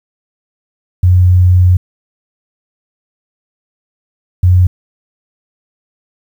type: tone bursts at uneven times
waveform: sine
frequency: 90.5 Hz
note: F#2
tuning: 38 cents flat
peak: -4 dBFS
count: 2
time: 1.03-1.77 / 4.43-4.67 s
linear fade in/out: 5 ms
effects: 7-bit